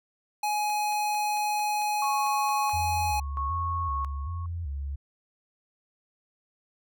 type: tone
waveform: square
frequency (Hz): 839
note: G#5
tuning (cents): +17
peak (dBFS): -26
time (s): 0.43-3.2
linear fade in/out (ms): 5
type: click train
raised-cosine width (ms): 0.3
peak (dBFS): -33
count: 10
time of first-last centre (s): 0.7-2.713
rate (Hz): 4.47
type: tone with tremolo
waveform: sine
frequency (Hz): 1100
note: C#6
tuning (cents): -14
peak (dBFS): -28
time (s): 2.02-4.46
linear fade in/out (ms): 2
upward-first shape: square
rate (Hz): 0.74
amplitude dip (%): 80
type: tone with vibrato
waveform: sine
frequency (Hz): 77.2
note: D#2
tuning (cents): -13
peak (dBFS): -30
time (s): 2.73-4.96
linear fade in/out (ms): 10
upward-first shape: square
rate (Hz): 1.3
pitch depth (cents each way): 170
effects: none